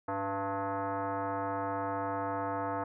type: tone with frequency modulation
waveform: sine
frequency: 102.1 Hz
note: G#2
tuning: 29 cents flat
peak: -31 dBFS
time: 0.08-2.84 s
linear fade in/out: 5 ms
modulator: 393 Hz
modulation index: 2.9
effects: none